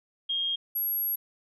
sine tone pair in turn, 3237 / 11511 Hz, G#7 / F#9, -45 / -49 cents, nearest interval octave + minor seventh, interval 2196 cents, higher second, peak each -26 dBFS, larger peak neither, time 0.29-0.56 / 0.75-1.16 s, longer second, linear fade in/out 10 ms, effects none

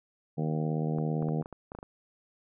harmonic tone, 77.78 Hz, D#2, in tune, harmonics 2 / 3 / 4 / 5 / 6 / 7 / 8 / 9 / 10, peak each -29 / -35 / -39 / -41 / -38 / -44 / -50 / -43 / -46 dBFS, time 0.37-1.43 s, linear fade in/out 20 ms
clicks, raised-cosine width 1 ms, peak -28 dBFS, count 10, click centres 0.985 / 1.225 / 1.287 / 1.424 / 1.459 / 1.527 / 1.719 / 1.75 / 1.788 / 1.829 s
effects none

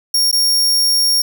sawtooth tone with dropouts, 5550 Hz, F8, 12 cents flat, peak -9 dBFS, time 0.14-1.22 s, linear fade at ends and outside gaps 5 ms, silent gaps 0.314-0.327 s, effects none

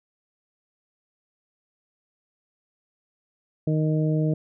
harmonic tone, 155.2 Hz, D#3, 4 cents flat, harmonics 1 / 2 / 3 / 4, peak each -21 / -27 / -31 / -33 dBFS, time 3.67-4.34 s, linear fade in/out 5 ms, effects none

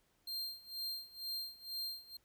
45% pulse tone with tremolo, 4186 Hz, C8, in tune, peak -37 dBFS, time 0.27-2.17 s, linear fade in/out 5 ms, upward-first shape sine, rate 2.1 Hz, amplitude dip 90%, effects pink hiss -75 dBFS RMS until 2.24 s

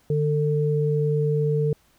sine tone pair together, 149.24 / 447.2 Hz, D3 / A4, +28 / +28 cents, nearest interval octave + perfect fifth, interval 1900 cents, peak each -21 / -23 dBFS, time 0.1-1.73 s, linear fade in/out 2 ms, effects pink hiss -61 dBFS RMS until 1.98 s

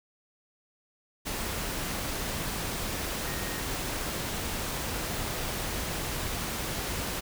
sine tone in noise, 1864.7 Hz, A#6, in tune, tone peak -42 dBFS, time 3.25-3.61 s, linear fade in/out 20 ms, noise pink, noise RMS -33 dBFS, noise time 1.25-7.21 s, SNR -12 dB, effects none

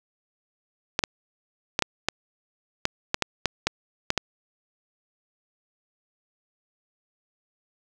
clicks, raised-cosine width 0.2 ms, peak -4 dBFS, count 12, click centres 0.991 / 1.038 / 1.791 / 1.823 / 2.086 / 2.854 / 3.144 / 3.223 / 3.457 / 3.67 / 4.104 / 4.177 s, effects none

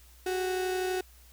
35% pulse tone pair together, 370 / 402.1 Hz, F#4 / G4, 0 / +44 cents, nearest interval minor second, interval 144 cents, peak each -27 / -39 dBFS, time 0.26-1.01 s, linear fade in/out 5 ms, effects added 60 Hz sine -54 dBFS peak until 1.32 s + white hiss -59 dBFS RMS until 1.32 s

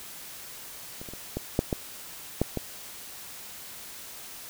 clicks, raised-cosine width 2 ms, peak -27 / -28 / -27 / -16 / -8 / -12 / -9 / -15 dBFS, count 8, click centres 1.015 / 1.088 / 1.136 / 1.37 / 1.591 / 1.728 / 2.416 / 2.573 s, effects white hiss -43 dBFS RMS until 4.49 s

